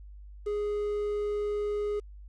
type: tone with quantisation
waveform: triangle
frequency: 415.3 Hz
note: G#4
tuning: in tune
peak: -26 dBFS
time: 0.46-2 s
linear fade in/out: 10 ms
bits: 9
effects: added 50 Hz sine -44 dBFS peak until 2.28 s + resampled to 22050 Hz